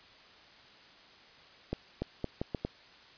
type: accelerating click train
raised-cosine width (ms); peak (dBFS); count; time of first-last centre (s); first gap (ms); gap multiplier
2; -19; 6; 1.73-2.65; 290; 0.77
effects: white hiss -56 dBFS RMS until 3.17 s + resampled to 11025 Hz